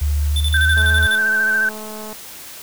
sine tone with pitch glide, 73.42 to 79.15 Hz, D2 to D#2, 0 to +30 cents, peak -15 dBFS, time 0.01-1.07 s, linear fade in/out 10 ms, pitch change +130 cents, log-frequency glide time 0.33-0.72 s
square tone with tremolo, 3520 Hz, A7, in tune, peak -21 dBFS, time 0.36-1.18 s, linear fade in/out 2 ms, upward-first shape square, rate 12 Hz, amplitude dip 80%
sine tone with vibrato, 1545 Hz, G6, 26 cents flat, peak -14 dBFS, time 0.54-1.69 s, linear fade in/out 2 ms, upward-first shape sine, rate 14 Hz, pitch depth 37 cents each way
click train, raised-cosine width 1 ms, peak -21 dBFS, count 293, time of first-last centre 0.77-2.128 s, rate 215 Hz
effects white hiss -36 dBFS RMS until 2.62 s

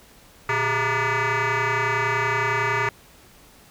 sine tone with frequency modulation, 415.9 Hz, G#4, 2 cents sharp, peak -17 dBFS, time 0.49-2.89 s, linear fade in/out 2 ms, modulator 267 Hz, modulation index 7.2, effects tanh soft clip ceiling -19 dBFS + pink hiss -51 dBFS RMS until 3.7 s

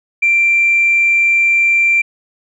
sine tone, 2359 Hz, D7, 7 cents sharp, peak -8 dBFS, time 0.22-2.02 s, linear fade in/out 10 ms, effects tanh soft clip ceiling -4 dBFS

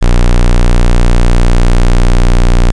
square tone, 29.89 Hz, A#0, 44 cents sharp, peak -4 dBFS, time 0.01-2.72 s, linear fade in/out 20 ms, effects resampled to 22050 Hz + 7-bit

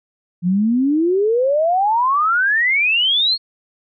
sine exponential sweep, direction up, 170 to 4373 Hz, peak -13 dBFS, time 0.42-3.38 s, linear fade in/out 50 ms, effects none

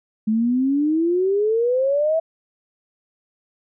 sine exponential sweep, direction up, 213 to 659.3 Hz, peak -16 dBFS, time 0.27-2.2 s, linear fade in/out 10 ms, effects none

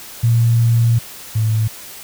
sine tone pair in turn, 116.54 / 110 Hz, A#2 / A2, 0 / 0 cents, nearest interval minor second, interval 100 cents, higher first, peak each -10 / -13 dBFS, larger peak first, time 0.23-0.99 / 1.35-1.68 s, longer first, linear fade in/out 10 ms, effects white hiss -35 dBFS RMS until 2.03 s

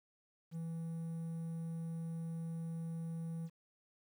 triangle tone, 164.81 Hz, E3, in tune, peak -37 dBFS, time 0.51-3.5 s, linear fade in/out 50 ms, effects 11-bit

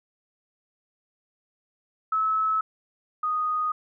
sine tone pair in turn, 1297 / 1241.9 Hz, E6 / D#6, -28 / -4 cents, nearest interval minor second, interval 76 cents, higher first, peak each -21 / -23 dBFS, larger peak first, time 2.12-2.61 / 3.23-3.72 s, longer neither, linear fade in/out 5 ms, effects none

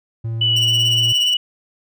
triangle tone with pitch glide, 113.6 to 115.92 Hz, A#2 to A#2, -44 to -9 cents, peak -19 dBFS, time 0.24-1.13 s, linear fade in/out 10 ms, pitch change +35 cents, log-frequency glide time 0.42-0.94 s
sine tone with vibrato, 2960 Hz, F#7, in tune, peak -14 dBFS, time 0.41-1.37 s, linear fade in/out 5 ms, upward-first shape sine, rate 7.2 Hz, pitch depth 13 cents each way
25% pulse tone with tremolo, 2827 Hz, F7, 20 cents sharp, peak -17 dBFS, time 0.56-1.34 s, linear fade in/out 5 ms, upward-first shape sine, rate 17 Hz, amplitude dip 80%
effects none

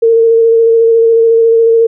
sine tone with vibrato, 456.5 Hz, A#4, 36 cents flat, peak -4 dBFS, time 0.02-1.87 s, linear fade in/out 10 ms, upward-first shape square, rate 14 Hz, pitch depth 14 cents each way, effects none

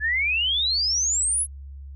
sine exponential sweep, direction up, 1684 to 10890 Hz, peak -20 dBFS, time 0-1.47 s, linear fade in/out 50 ms, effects added 69 Hz sine -36 dBFS peak until 1.95 s

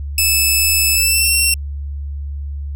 10% pulse tone with pitch glide, 2613 to 2721 Hz, E7 to F7, -16 to -46 cents, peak -4 dBFS, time 0.18-1.54 s, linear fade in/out 2 ms, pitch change +70 cents, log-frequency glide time 0.93-1.34 s, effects added 71 Hz sine -22 dBFS peak until 2.75 s

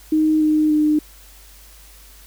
sine tone with pitch steps, 311.1 / 307.2 / 303.3 Hz, D#4 / D#4 / D#4, 0 / -22 / -44 cents, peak -13 dBFS, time 0.12-0.99 s, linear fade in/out 5 ms, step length 290 ms, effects added 50 Hz sine -45 dBFS peak until 2.26 s + white hiss -47 dBFS RMS until 2.26 s

